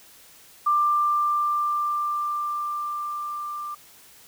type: tone with level ramp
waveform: sine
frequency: 1186 Hz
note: D6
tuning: 17 cents sharp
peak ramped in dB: -17 to -30 dBFS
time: 0.66-3.75 s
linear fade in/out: 10 ms
effects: white hiss -51 dBFS RMS until 4.27 s